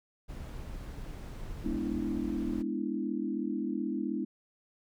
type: noise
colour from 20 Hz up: brown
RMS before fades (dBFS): -41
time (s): 0.28-2.63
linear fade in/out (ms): 20
type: chord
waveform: sine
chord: E dominant seventh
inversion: first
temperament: equal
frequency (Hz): 207.7 / 246.9 / 293.7 / 329.6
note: G#3 / B3 / D4 / E4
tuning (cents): 0 / 0 / 0 / 0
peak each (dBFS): -36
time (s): 1.64-4.25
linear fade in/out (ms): 10
effects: none